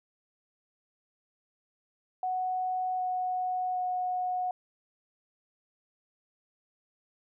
sine tone with pitch steps, 740 / 735.3 / 730.7 Hz, F#5 / F#5 / F#5, 0 / -11 / -22 cents, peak -28 dBFS, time 2.23-4.51 s, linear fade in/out 2 ms, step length 760 ms, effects none

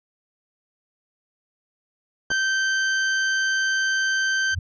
40% pulse tone, 1555 Hz, G6, 14 cents flat, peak -19 dBFS, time 2.3-4.55 s, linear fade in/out 10 ms
clicks, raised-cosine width 1 ms, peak -20 dBFS, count 2, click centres 2.304 / 2.316 s
sine tone with exponential growth, 88 Hz, F2, 14 cents sharp, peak -20 dBFS, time 4.5-4.59 s, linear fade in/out 5 ms, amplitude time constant 19 ms
effects resampled to 16000 Hz

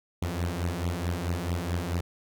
sawtooth beating tone pair, 84.4 / 89 Hz, E2 / F2, +41 / +33 cents, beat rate 4.6 Hz, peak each -27 dBFS, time 0.22-2.01 s, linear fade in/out 5 ms, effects none

